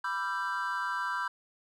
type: chord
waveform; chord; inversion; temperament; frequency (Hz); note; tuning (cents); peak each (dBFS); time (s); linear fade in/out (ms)
triangle; E minor seventh; second; equal with one note detuned; 987.8 / 1174.7 / 1351.7 / 1568; B5 / D6 / E6 / G6; 0 / 0 / +43 / 0; -33 / -37 / -35 / -33; 0.04-1.28; 5
effects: none